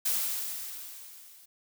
blue noise with level ramp, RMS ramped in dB -27 to -55 dBFS, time 0.05-1.46 s, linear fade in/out 10 ms, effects none

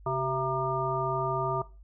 harmonic tone with a mistuned harmonic, 133.4 Hz, C3, 34 cents sharp, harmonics 1 / 3 / 5 / 7 / 9, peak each -33 / -33 / -33 / -33 / -33 dBFS, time 0.06-1.62 s, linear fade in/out 5 ms, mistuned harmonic 3, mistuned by -67 cents, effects noise-tail reverb RT60 0.3 s tail -18 dB re dry + added 50 Hz sine -48 dBFS peak until 1.83 s

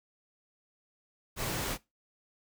pink noise, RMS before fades -34 dBFS, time 1.36-1.78 s, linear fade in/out 50 ms, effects noise-tail reverb RT60 0.2 s tail -19 dB re dry

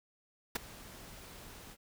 pink noise with ADSR envelope, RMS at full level -30 dBFS, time 0.55-1.77 s, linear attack 8 ms, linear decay 13 ms, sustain -21 dB, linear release 52 ms, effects none

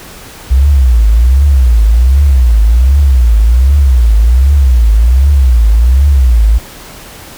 sine tone with vibrato, 61.74 Hz, B1, in tune, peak -3 dBFS, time 0.5-6.59 s, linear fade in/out 20 ms, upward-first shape triangle, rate 1.3 Hz, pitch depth 290 cents each way, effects pink hiss -31 dBFS RMS until 7.37 s

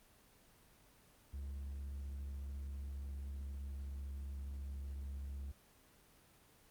triangle tone with pitch glide, 69.3 to 68.9 Hz, C#2 to C#2, 0 to -10 cents, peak -40 dBFS, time 1.33-5.52 s, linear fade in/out 10 ms, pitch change -10 cents, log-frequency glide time 1.45-4.12 s, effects pink hiss -66 dBFS RMS until 6.7 s + Opus 24 kbps

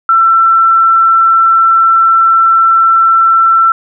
sine tone, 1342 Hz, E6, 31 cents sharp, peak -4 dBFS, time 0.09-3.72 s, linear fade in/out 2 ms, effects none

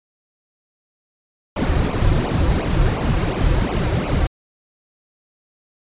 brown noise with flanger, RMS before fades -18 dBFS, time 1.56-4.27 s, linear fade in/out 5 ms, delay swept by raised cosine 0.54 to 4.84 ms, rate 2.8 Hz, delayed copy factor -0.85, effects resampled to 8000 Hz

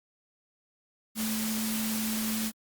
sine tone in noise, 219.5 Hz, A3, 4 cents flat, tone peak -30 dBFS, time 1.15-2.52 s, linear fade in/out 50 ms, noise white, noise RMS -34 dBFS, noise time 1.15-2.52 s, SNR +1 dB, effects Opus 48 kbps

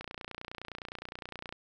click train, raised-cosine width 0.3 ms, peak -24 dBFS, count 46, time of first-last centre 0.01-1.525 s, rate 29.7 Hz, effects none

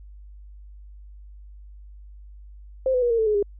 sine tone with pitch steps, 523.3 / 501.7 / 481 / 461.1 / 442.1 / 423.8 / 406.3 Hz, C5 / B4 / B4 / A#4 / A4 / G#4 / G#4, 0 / +27 / -46 / -19 / +8 / +35 / -38 cents, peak -18 dBFS, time 2.86-3.427 s, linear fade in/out 2 ms, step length 81 ms, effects added 50 Hz sine -41 dBFS peak until 3.59 s

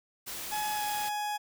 white noise, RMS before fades -39 dBFS, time 0.26-1.1 s, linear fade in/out 20 ms
40% pulse tone with pitch glide, 845 to 835.8 Hz, G#5 to G#5, +30 to +11 cents, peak -30 dBFS, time 0.51-1.38 s, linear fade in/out 20 ms, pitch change -19 cents, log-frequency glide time 0.72-0.83 s
effects none

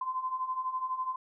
sine beating tone pair, 1022 / 1034 Hz, C6 / C6, -41 / -21 cents, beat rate 12 Hz, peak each -37 / -32 dBFS, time 0.01-1.16 s, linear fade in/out 5 ms, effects none

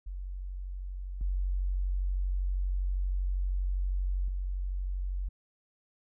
sine tone with level steps, 46.29 Hz, F#1, 2 cents sharp, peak -35 / -27 / -30 dBFS, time 0.06-5.29 s, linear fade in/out 10 ms, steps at 1.21 / 4.28 s, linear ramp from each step 2 ms, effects none

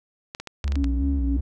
clicks, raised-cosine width 0.2 ms, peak -17 dBFS, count 8, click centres 0.349 / 0.4 / 0.473 / 0.642 / 0.679 / 0.721 / 0.756 / 0.843 s
triangle tone with vibrato, 65.41 Hz, C2, in tune, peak -19 dBFS, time 0.64-1.41 s, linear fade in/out 10 ms, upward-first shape square, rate 2.7 Hz, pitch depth 120 cents each way
sine tone with tremolo, 277.2 Hz, C#4, in tune, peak -23 dBFS, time 0.76-1.37 s, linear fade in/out 5 ms, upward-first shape triangle, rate 3.9 Hz, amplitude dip 60%
effects none

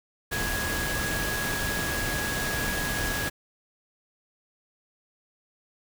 sine tone in noise, 1661.2 Hz, G#6, in tune, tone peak -31 dBFS, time 0.31-3.3 s, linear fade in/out 20 ms, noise pink, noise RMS -30 dBFS, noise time 0.31-3.3 s, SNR -4 dB, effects none

